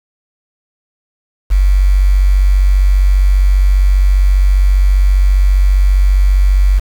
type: tone with quantisation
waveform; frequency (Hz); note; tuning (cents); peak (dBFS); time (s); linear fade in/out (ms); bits
sine; 47.47; F#1; +45; -6; 1.5-6.8; 20; 5
effects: none